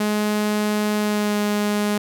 sawtooth tone with pitch glide, 210.4 to 207.7 Hz, G#3 to G#3, +23 to 0 cents, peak -15 dBFS, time 0-1.98 s, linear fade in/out 5 ms, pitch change -23 cents, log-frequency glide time 0.98-1.37 s, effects none

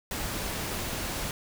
pink noise, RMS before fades -33 dBFS, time 0.11-1.31 s, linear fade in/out 2 ms, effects none

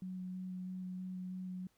sine tone with vibrato, 184.2 Hz, F#3, 7 cents flat, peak -40 dBFS, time 0.02-1.67 s, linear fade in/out 2 ms, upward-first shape square, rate 3.1 Hz, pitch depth 8 cents each way, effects pink hiss -75 dBFS RMS until 1.77 s

